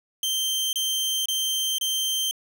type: tone bursts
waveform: sawtooth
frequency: 3136 Hz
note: G7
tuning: in tune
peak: -20 dBFS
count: 4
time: 0.23-2.311 s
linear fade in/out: 2 ms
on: 500 ms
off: 27 ms
effects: none